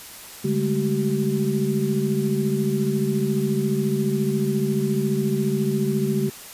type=tone cluster; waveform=sine; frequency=143.7 / 201.4 / 215.7 / 382 Hz; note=D3 / G3 / A3 / G4; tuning=-37 / +47 / -34 / -45 cents; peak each=-25 dBFS; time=0.44-6.3 s; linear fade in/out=10 ms; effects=white hiss -40 dBFS RMS until 6.53 s + resampled to 32000 Hz